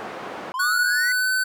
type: band-pass noise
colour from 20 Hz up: white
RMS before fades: -34 dBFS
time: 0-0.52 s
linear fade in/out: 0 ms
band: 220 to 1100 Hz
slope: 12 dB/octave
type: linear sweep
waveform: triangle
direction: up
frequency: 987.8 to 2015 Hz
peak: -23 dBFS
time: 0.54-1.12 s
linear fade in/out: 2 ms
type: tone with pitch glide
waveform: square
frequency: 1470 to 1514.8 Hz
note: F#6 to F#6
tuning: -12 to +40 cents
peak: -20 dBFS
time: 0.59-1.44 s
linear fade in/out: 10 ms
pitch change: +52 cents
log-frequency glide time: 0.9-1.31 s
effects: none